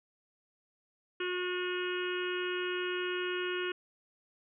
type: harmonic tone with a mistuned harmonic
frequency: 361 Hz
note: F#4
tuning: 43 cents flat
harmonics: 1 / 3 / 4 / 5 / 6 / 7 / 8 / 9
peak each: -34 / -44 / -39 / -44 / -49 / -43 / -41 / -51 dBFS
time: 1.2-3.72 s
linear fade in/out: 5 ms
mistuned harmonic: 3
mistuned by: +17 cents
effects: none

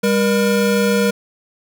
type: tone pair together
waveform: square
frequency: 200 / 475.7 Hz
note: G3 / A#4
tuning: +35 / +35 cents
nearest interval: octave + minor third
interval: 1500 cents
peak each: -17 dBFS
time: 0.03-1.11 s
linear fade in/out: 10 ms
effects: none

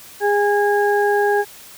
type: harmonic tone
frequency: 410 Hz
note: G#4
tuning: 22 cents flat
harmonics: 1 / 2 / 4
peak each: -16 / -19 / -22 dBFS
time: 0.2-1.45 s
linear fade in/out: 50 ms
effects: white hiss -41 dBFS RMS until 1.77 s

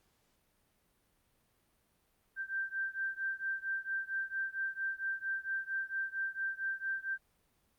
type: beating tone pair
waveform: sine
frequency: 1568 / 1572.4 Hz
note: G6 / G6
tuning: 0 / +5 cents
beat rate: 4.4 Hz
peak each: -37 / -38 dBFS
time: 2.36-7.18 s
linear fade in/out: 50 ms
effects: pink hiss -74 dBFS RMS until 7.78 s + Opus 48 kbps

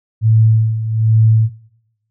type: tone with tremolo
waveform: sine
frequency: 110.9 Hz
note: A2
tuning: 14 cents sharp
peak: -6 dBFS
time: 0.21-1.5 s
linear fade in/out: 50 ms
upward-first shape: sine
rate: 1.2 Hz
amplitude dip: 70%
effects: noise-tail reverb RT60 1.0 s tail -23 dB re dry

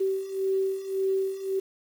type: beating tone pair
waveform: sine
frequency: 383.5 / 385.3 Hz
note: G4 / G4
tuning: -38 / -30 cents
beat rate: 1.8 Hz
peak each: -30 / -26 dBFS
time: 0-1.6 s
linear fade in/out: 10 ms
effects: 8-bit

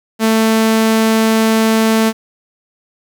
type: tone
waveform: sawtooth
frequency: 222 Hz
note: A3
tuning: 16 cents sharp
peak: -6 dBFS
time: 0.19-2.13 s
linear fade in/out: 50 ms
effects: 7-bit

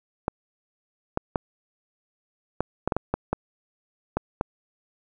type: clicks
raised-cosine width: 1 ms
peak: -9 dBFS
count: 11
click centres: 0.281 / 1.174 / 1.358 / 2.606 / 2.876 / 2.922 / 2.966 / 3.14 / 3.33 / 4.17 / 4.411 s
effects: none

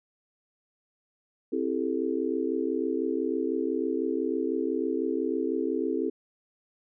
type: chord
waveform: sine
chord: A minor seventh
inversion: first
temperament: just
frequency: 264 / 330 / 396 / 440 Hz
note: C4 / E4 / G4 / A4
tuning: +16 / +2 / +18 / 0 cents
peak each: -31 / -30 / -32 / -32 dBFS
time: 1.52-6.1 s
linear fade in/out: 10 ms
effects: none

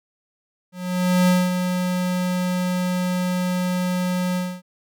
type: tone with ADSR envelope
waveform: square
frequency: 181.1 Hz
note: F#3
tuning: 37 cents flat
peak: -14 dBFS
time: 0.72-4.62 s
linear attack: 560 ms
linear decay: 220 ms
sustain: -7 dB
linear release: 260 ms
effects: none

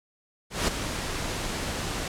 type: noise with ADSR envelope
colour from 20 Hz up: pink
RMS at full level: -23 dBFS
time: 0.5-2.08 s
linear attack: 180 ms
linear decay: 8 ms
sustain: -8 dB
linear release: 3 ms
effects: low-pass 9000 Hz 12 dB/octave

